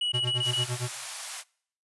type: tone bursts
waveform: triangle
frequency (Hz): 2928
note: F#7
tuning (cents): -19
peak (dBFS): -24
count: 5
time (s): 0.01-0.64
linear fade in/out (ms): 5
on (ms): 110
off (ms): 20
type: tone with tremolo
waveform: square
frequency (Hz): 123.3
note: B2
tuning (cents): -2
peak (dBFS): -28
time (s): 0.13-0.89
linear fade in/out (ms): 20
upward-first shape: sine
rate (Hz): 8.8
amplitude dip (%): 95
type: high-pass noise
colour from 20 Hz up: white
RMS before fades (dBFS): -36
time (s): 0.41-1.44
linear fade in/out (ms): 50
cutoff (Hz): 600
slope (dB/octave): 48
effects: noise-tail reverb RT60 0.6 s tail -25 dB re dry + resampled to 24000 Hz